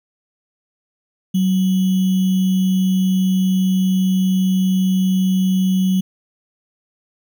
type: tone with sample-and-hold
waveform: sine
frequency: 187.5 Hz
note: F#3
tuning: 23 cents sharp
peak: -13 dBFS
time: 1.34-6.01 s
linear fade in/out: 10 ms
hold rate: 3150 Hz
effects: none